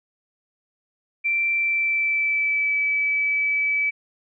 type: tone with pitch glide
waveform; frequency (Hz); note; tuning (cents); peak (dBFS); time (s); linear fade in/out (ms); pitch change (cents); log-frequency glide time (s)
sine; 2349 to 2298; D7 to D7; 0 to -38; -19; 1.24-3.91; 20; -38; 1.51-2.77
effects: none